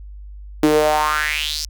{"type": "tone with high-pass filter sweep", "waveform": "sawtooth", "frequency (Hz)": 151.9, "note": "D#3", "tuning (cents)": -41, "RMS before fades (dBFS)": -18, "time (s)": [0.63, 1.65], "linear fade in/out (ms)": 0, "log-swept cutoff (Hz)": [310, 5500], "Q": 4.8, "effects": ["added 50 Hz sine -33 dBFS peak until 1.69 s"]}